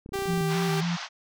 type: clicks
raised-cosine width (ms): 3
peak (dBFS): -27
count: 11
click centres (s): 0.061 / 0.091 / 0.122 / 0.156 / 0.19 / 0.222 / 0.257 / 0.305 / 0.336 / 0.377 / 0.409
type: tone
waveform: sawtooth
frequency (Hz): 392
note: G4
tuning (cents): 0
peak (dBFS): -24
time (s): 0.13-0.81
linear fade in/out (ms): 10
type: tone with vibrato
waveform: sine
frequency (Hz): 166.3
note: E3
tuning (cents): +16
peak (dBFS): -25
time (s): 0.27-0.97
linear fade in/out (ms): 20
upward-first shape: square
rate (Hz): 3.6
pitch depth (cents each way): 59
type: band-pass noise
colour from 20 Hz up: pink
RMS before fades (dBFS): -36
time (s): 0.47-1.09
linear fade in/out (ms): 50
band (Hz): 710 to 6100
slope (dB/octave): 48
effects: none